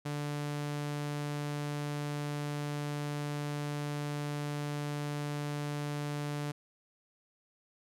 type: tone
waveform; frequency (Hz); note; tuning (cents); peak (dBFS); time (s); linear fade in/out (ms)
sawtooth; 146.5; D3; -4; -30; 0.05-6.52; 10
effects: low-pass 12000 Hz 12 dB/octave